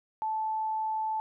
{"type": "tone", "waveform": "sine", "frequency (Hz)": 874, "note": "A5", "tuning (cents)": -12, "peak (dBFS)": -28, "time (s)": [0.22, 1.2], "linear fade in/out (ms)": 0, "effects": []}